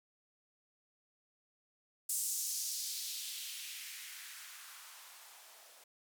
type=noise with band-pass filter sweep; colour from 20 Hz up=violet; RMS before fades=-43 dBFS; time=2.09-5.84 s; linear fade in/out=5 ms; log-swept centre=8100 to 550 Hz; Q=1.7; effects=none